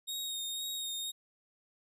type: tone with vibrato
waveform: sawtooth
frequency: 3729 Hz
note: A#7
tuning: in tune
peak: -33 dBFS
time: 0.07-1.12 s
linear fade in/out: 20 ms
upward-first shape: sine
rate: 2 Hz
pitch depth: 22 cents each way
effects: none